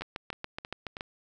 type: two click trains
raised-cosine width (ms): 0.3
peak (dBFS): -19 / -22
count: 8 / 4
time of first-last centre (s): 0.02-1.009 / 0.01-0.968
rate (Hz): 7.08 / 3.13
effects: none